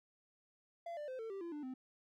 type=tone with pitch steps; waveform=triangle; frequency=681 / 592.8 / 516.1 / 449.3 / 391.1 / 340.5 / 296.4 / 258.1 Hz; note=F5 / D5 / C5 / A4 / G4 / F4 / D4 / C4; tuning=-44 / +16 / -24 / +36 / -4 / -44 / +16 / -23 cents; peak=-40 dBFS; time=0.86-1.74 s; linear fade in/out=5 ms; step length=110 ms; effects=none